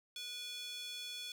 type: tone with high-pass filter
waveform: square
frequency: 487.6 Hz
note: B4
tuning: 22 cents flat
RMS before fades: -45 dBFS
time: 0.16-1.32 s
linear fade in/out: 2 ms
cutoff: 3300 Hz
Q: 3.4
effects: none